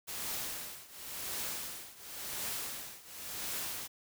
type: noise with tremolo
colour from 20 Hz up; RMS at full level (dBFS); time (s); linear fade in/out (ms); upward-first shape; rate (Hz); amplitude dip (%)
white; -37; 0.07-3.88; 20; triangle; 0.93; 90
effects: none